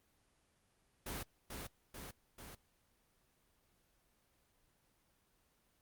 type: noise with echo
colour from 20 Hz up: pink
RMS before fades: -43 dBFS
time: 1.06-1.23 s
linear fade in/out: 5 ms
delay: 440 ms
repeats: 3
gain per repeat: -3 dB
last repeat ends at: 2.55 s
effects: pink hiss -75 dBFS RMS until 5.81 s + Opus 24 kbps

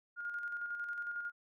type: tone with tremolo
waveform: sine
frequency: 1420 Hz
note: F6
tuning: 28 cents sharp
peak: -36 dBFS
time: 0.16-1.32 s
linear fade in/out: 50 ms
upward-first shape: square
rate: 11 Hz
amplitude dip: 40%
effects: none

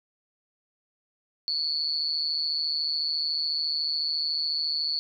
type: tone with amplitude modulation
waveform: sine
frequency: 4435 Hz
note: C#8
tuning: in tune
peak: -21 dBFS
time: 1.48-4.99 s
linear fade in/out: 0 ms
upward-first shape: sine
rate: 154 Hz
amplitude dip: 95%
effects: none

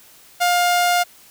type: tone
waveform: sawtooth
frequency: 707 Hz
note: F5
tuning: 21 cents sharp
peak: -11 dBFS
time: 0.4-1.04 s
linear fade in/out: 20 ms
effects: white hiss -48 dBFS RMS until 1.3 s

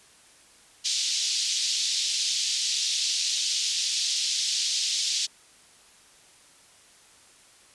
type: band-pass noise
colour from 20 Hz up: white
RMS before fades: -27 dBFS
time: 0.84-5.27 s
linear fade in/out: 20 ms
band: 3300 to 6100 Hz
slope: 24 dB/octave
effects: white hiss -55 dBFS RMS until 7.74 s + resampled to 24000 Hz

